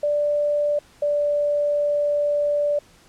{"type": "tone pair in turn", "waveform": "sine", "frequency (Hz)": [587.3, 584.6], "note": ["D5", "D5"], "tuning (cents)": [0, -8], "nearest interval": "unison", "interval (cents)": 8, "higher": "first", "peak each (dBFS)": -18, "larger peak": "neither", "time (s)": [[0.03, 0.79], [1.02, 2.79]], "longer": "second", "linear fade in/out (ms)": 5, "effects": ["pink hiss -53 dBFS RMS until 3.08 s", "low-pass 10000 Hz 12 dB/octave"]}